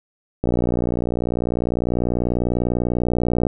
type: click train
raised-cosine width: 2 ms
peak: -7 dBFS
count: 183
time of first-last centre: 0.44-3.468 s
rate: 60.1 Hz
effects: none